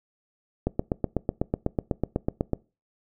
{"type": "click train", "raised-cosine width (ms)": 2, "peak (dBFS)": -10, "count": 16, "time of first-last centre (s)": [0.67, 2.533], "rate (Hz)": 8.05, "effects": ["noise-tail reverb RT60 0.3 s tail -23 dB re dry"]}